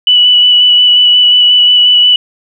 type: tone with vibrato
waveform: sine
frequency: 2960 Hz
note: F#7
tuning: in tune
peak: -3 dBFS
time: 0.07-2.16 s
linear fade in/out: 2 ms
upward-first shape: square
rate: 5.6 Hz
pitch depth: 11 cents each way
effects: none